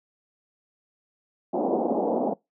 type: band-pass noise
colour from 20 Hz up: pink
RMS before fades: -25 dBFS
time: 1.53-2.34 s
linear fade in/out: 10 ms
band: 210 to 840 Hz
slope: 48 dB/octave
effects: noise-tail reverb RT60 0.2 s tail -24 dB re dry